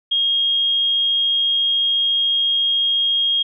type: tone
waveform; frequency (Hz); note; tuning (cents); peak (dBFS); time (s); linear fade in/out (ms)
sine; 3253; G#7; -37; -15; 0.11-3.43; 10
effects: none